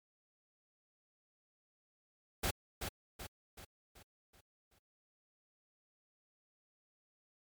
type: noise with echo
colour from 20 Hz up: pink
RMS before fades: -34 dBFS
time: 2.43-2.51 s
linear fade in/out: 10 ms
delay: 380 ms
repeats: 6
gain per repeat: -6 dB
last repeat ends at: 4.79 s
effects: MP3 96 kbps

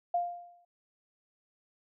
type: tone with exponential decay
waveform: sine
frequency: 700 Hz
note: F5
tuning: 4 cents sharp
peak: -24 dBFS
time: 0.14-0.65 s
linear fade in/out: 5 ms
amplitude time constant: 110 ms
effects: none

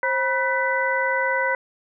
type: tone cluster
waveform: sine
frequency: 530 / 972 / 1507 / 1990 Hz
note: C5 / B5 / F#6 / B6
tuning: +22 / -28 / +31 / +13 cents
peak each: -25 dBFS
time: 0.03-1.55 s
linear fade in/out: 2 ms
effects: none

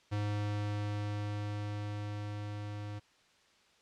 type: tone with level ramp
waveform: square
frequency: 103.83 Hz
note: G#2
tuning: in tune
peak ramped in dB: -32 to -40 dBFS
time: 0.11-3 s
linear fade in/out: 20 ms
effects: white hiss -66 dBFS RMS until 3.81 s + low-pass 5000 Hz 12 dB/octave

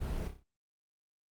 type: noise with echo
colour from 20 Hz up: brown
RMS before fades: -36 dBFS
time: 0-0.29 s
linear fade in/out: 20 ms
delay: 30 ms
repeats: 5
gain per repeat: -6 dB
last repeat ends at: 0.44 s
effects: Opus 32 kbps

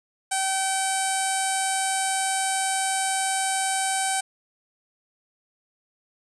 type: tone with low-pass filter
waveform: sawtooth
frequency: 769 Hz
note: G5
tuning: 33 cents flat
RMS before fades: -25 dBFS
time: 0.31-4.21 s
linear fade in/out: 10 ms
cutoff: 8800 Hz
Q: 8.2
effects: none

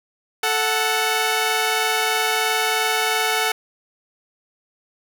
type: tone pair together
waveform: 10% pulse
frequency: 439.4 / 740 Hz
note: A4 / F#5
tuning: -2 / 0 cents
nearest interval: major sixth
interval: 902 cents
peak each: -13 dBFS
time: 0.43-3.52 s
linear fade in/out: 5 ms
effects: none

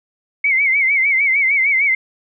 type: tone with vibrato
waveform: sine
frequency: 2176 Hz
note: C#7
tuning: 33 cents flat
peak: -12 dBFS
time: 0.44-1.95 s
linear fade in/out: 5 ms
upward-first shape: sine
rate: 6.6 Hz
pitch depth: 100 cents each way
effects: none

